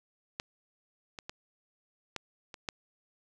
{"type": "clicks", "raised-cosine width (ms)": 0.2, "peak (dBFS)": [-17, -24, -22, -18, -26, -16], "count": 6, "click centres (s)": [0.399, 1.188, 1.295, 2.163, 2.542, 2.688], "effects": []}